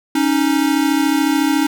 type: tone pair together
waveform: square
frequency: 277 / 310.9 Hz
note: C#4 / D#4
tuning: -1 / -1 cents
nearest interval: major second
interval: 200 cents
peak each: -17 dBFS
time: 0.15-1.67 s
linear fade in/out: 5 ms
effects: none